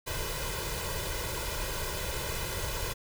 pink noise with comb filter, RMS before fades -34 dBFS, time 0.06-2.94 s, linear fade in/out 20 ms, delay 2 ms, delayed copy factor +0.8, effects none

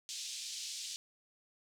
white band-pass noise, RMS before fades -43 dBFS, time 0.09-0.96 s, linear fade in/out 0 ms, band 3100 to 7100 Hz, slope 24 dB/octave, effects none

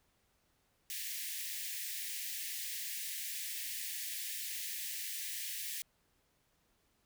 white high-pass noise, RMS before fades -41 dBFS, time 0.9-5.82 s, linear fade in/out 0 ms, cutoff 1700 Hz, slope 96 dB/octave, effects pink hiss -75 dBFS RMS until 7.05 s

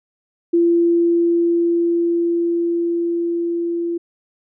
sine tone with level ramp, 340.8 Hz, F4, 42 cents flat, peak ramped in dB -11 to -19 dBFS, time 0.53-3.98 s, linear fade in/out 10 ms, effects none

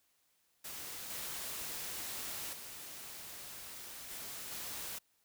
white noise with level steps, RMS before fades -45 / -42 / -48 / -45 / -43 dBFS, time 0.64-4.99 s, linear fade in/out 10 ms, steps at 1.1 / 2.53 / 4.1 / 4.51 s, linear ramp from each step 2 ms, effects white hiss -75 dBFS RMS until 5.24 s

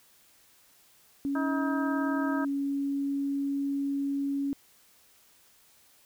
sine tone, 279.1 Hz, C#4, 12 cents sharp, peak -27 dBFS, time 1.25-4.53 s, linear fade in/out 0 ms
harmonic tone, 317.9 Hz, D#4, 37 cents sharp, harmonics 1 / 2 / 3 / 4 / 5, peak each -37 / -37 / -37 / -37 / -37 dBFS, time 1.35-2.45 s, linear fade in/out 5 ms
effects white hiss -61 dBFS RMS until 6.05 s

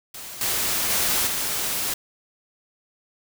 white noise with level steps, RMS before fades -37 / -24 / -22 / -26 dBFS, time 0.14-1.94 s, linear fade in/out 5 ms, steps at 0.41 / 0.9 / 1.27 s, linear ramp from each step 2 ms, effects none

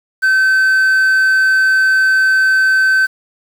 triangle tone with quantisation, 1538 Hz, G6, 33 cents flat, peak -7 dBFS, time 0.22-3.07 s, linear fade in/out 20 ms, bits 6, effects none

